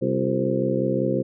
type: harmonic tone with a mistuned harmonic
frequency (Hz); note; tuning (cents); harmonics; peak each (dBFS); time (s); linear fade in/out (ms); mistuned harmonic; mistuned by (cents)
65.41; C2; 0; 2 / 3 / 4 / 5 / 6 / 7 / 8; -28 / -27 / -28 / -27 / -29 / -31 / -26; 0.01-1.23; 20; 5; +83
effects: none